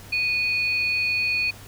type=tone pair together; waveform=sine; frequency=2476 / 4401 Hz; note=D#7 / C#8; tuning=-9 / -13 cents; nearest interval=minor seventh; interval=996 cents; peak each=-21 / -30 dBFS; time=0.12-1.51 s; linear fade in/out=10 ms; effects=added 100 Hz sine -45 dBFS peak until 1.67 s + pink hiss -45 dBFS RMS until 1.67 s